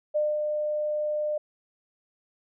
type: tone with ADSR envelope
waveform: sine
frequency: 602 Hz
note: D5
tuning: 43 cents sharp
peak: -21 dBFS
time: 0.14-1.38 s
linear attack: 21 ms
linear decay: 210 ms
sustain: -4 dB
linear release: 6 ms
effects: none